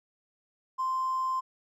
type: tone with hard clipping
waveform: triangle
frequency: 1042 Hz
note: C6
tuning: 7 cents flat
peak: -27 dBFS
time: 0.78-1.41 s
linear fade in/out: 20 ms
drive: 3 dB
effects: none